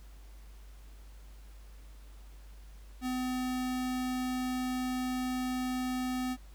square tone, 253.9 Hz, B3, 48 cents sharp, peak -32 dBFS, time 3.01-6.37 s, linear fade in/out 50 ms, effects added 50 Hz sine -48 dBFS peak until 6.54 s + pink hiss -62 dBFS RMS until 6.54 s

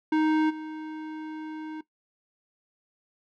square tone with level steps, 311.7 Hz, D#4, 3 cents sharp, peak -21 / -35 dBFS, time 0.12-1.81 s, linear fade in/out 5 ms, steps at 0.49 s, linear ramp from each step 20 ms, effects noise-tail reverb RT60 0.1 s tail -17 dB re dry + low-pass 2000 Hz 12 dB/octave

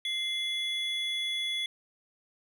triangle tone pair together, 2086 / 3408 Hz, C7 / G#7, -6 / +44 cents, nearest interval minor sixth, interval 850 cents, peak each -34 / -29 dBFS, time 0.05-1.66 s, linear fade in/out 2 ms, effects none

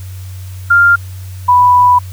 sine tone pair in turn, 1396.9 / 987.8 Hz, F6 / B5, 0 / 0 cents, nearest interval tritone, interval 600 cents, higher first, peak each -4 dBFS, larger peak neither, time 0.7-0.96 / 1.48-1.99 s, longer second, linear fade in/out 10 ms, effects added 93 Hz sine -24 dBFS peak until 2.12 s + white hiss -40 dBFS RMS until 2.12 s

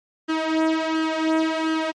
sawtooth tone with flanger, 319 Hz, D#4, 43 cents sharp, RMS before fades -22 dBFS, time 0.28-1.92 s, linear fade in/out 20 ms, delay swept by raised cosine 0.64 to 3.04 ms, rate 1.4 Hz, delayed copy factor +0.7, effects low-pass 4000 Hz 12 dB/octave + MP3 48 kbps

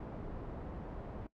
pink low-pass noise, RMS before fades -44 dBFS, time 0-1.27 s, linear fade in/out 5 ms, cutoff 760 Hz, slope 12 dB/octave, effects noise-tail reverb RT60 0.1 s tail -19 dB re dry

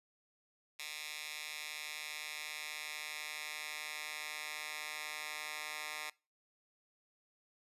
10% pulse tone with high-pass filter sweep, 151.9 Hz, D#3, 41 cents flat, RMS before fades -44 dBFS, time 0.79-6.1 s, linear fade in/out 5 ms, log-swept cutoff 2600 to 1600 Hz, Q 1.3, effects noise-tail reverb RT60 0.3 s tail -23 dB re dry + resampled to 32000 Hz

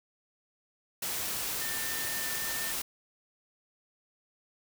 sine tone in noise, 1799 Hz, A6, 38 cents sharp, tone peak -39 dBFS, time 1.61-2.72 s, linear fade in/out 5 ms, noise white, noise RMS -34 dBFS, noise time 1.02-2.82 s, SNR -8 dB, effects none

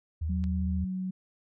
sine tone with vibrato, 79.4 Hz, D#2, 36 cents sharp, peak -28 dBFS, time 0.21-0.85 s, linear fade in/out 10 ms, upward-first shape triangle, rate 15 Hz, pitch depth 85 cents each way
sine tone with pitch glide, 185 to 186.18 Hz, F#3 to F#3, 0 to +11 cents, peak -30 dBFS, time 0.29-1.11 s, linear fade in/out 10 ms, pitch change +11 cents, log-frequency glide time 0.53-0.61 s
click, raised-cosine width 0.2 ms, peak -31 dBFS, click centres 0.44 s
effects none

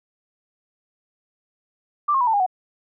sine tone with pitch steps, 1177 / 1073.1 / 978.4 / 892 / 813.3 / 741.5 Hz, D6 / C6 / B5 / A5 / G#5 / F#5, +3 / +43 / -16 / +23 / -36 / +4 cents, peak -16 dBFS, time 2.08-2.464 s, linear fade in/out 10 ms, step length 64 ms, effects none

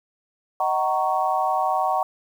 sine chord, D# minor seventh, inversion none, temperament equal with one note detuned, 622.3 / 754.2 / 932.3 / 1108.7 Hz, D#5 / F#5 / A#5 / C#6, 0 / +33 / 0 / 0 cents, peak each -28 / -22 / -26 / -26 dBFS, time 0.6-2.03 s, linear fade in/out 2 ms, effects 8-bit

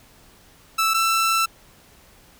sawtooth tone pair in turn, 1318.5 / 1333.1 Hz, E6 / E6, 0 / +19 cents, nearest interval unison, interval 19 cents, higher second, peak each -14 dBFS, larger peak neither, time 0.78-0.94 / 0.94-1.46 s, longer second, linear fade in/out 10 ms, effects pink hiss -52 dBFS RMS until 2.39 s

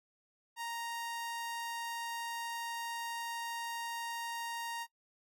sawtooth tone, 932.3 Hz, A#5, in tune, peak -34 dBFS, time 0.56-4.87 s, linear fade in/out 50 ms, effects noise-tail reverb RT60 0.1 s tail -23 dB re dry + AAC 64 kbps

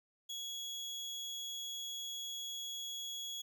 30% pulse tone, 3344 Hz, G#7, 11 cents sharp, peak -38 dBFS, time 0.29-3.42 s, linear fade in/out 10 ms, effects none

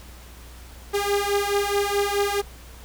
sawtooth beating tone pair, 402.4 / 407.1 Hz, G4 / G#4, +45 / -35 cents, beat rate 4.7 Hz, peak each -20 dBFS, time 0.93-2.42 s, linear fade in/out 20 ms, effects added 60 Hz sine -42 dBFS peak until 2.84 s + pink hiss -47 dBFS RMS until 2.84 s

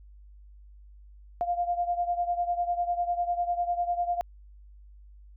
sine beating tone pair, 698.5 / 708.5 Hz, F5 / F5, 0 / +25 cents, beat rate 10 Hz, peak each -27 / -31 dBFS, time 1.41-4.21 s, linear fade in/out 0 ms, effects added 50 Hz sine -48 dBFS peak until 5.36 s

